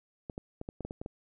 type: clicks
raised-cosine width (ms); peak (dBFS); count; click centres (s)
2; -25; 9; 0.298 / 0.379 / 0.614 / 0.689 / 0.807 / 0.85 / 0.909 / 1.015 / 1.061
effects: none